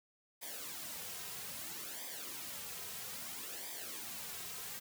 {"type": "noise with flanger", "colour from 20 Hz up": "white", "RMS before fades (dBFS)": -45, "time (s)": [0.41, 4.8], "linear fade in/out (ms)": 20, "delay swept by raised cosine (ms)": [0.72, 3.52], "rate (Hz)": 0.61, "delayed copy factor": -0.7, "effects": []}